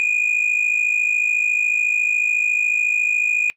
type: tone pair together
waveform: sine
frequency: 2427 / 2481 Hz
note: D#7 / D#7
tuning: -44 / -6 cents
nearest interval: unison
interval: 38 cents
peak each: -17 dBFS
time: 0-3.5 s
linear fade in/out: 0 ms
effects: noise-tail reverb RT60 0.1 s tail -23 dB re dry + tanh soft clip ceiling -13 dBFS